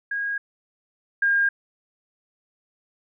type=tone pair in turn; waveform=sine; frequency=1637 / 1613.5 Hz; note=G#6 / G6; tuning=-25 / +50 cents; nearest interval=unison; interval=25 cents; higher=first; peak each=-24 / -17 dBFS; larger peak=second; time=0.11-0.38 / 1.22-1.49 s; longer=neither; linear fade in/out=5 ms; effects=none